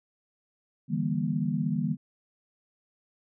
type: chord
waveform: sine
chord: E half-diminished seventh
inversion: third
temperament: just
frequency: 148.33 / 164.81 / 197.78 / 237.3 Hz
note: D3 / E3 / G3 / Bb3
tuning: +18 / 0 / +16 / +31 cents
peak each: -31 dBFS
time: 0.88-1.97 s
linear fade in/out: 50 ms
effects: none